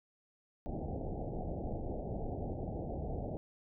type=low-pass noise; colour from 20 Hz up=pink; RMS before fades=-39 dBFS; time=0.66-3.37 s; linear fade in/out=0 ms; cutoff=800 Hz; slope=96 dB/octave; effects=none